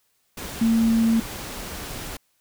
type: tone in noise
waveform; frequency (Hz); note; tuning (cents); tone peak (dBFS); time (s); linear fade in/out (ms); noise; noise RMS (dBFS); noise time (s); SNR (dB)
sine; 226.9; A#3; -47; -16; 0.61-1.2; 5; pink; -34; 0.37-2.17; +15
effects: white hiss -68 dBFS RMS until 2.4 s